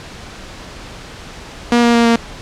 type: tone with pitch steps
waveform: sawtooth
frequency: 238.5 / 236.3 / 234.1 / 232 Hz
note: A#3 / A#3 / A#3 / A#3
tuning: +40 / +24 / +8 / -8 cents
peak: -5 dBFS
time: 1.72-2.16 s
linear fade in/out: 2 ms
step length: 110 ms
effects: pink hiss -33 dBFS RMS until 2.41 s + low-pass 6000 Hz 12 dB/octave